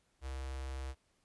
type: tone with notch filter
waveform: square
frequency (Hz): 66.1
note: C2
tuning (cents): +18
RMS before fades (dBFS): -41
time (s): 0.21-0.95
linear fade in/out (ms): 50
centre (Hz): 210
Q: 0.72
effects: pink hiss -75 dBFS RMS until 1.24 s + resampled to 24000 Hz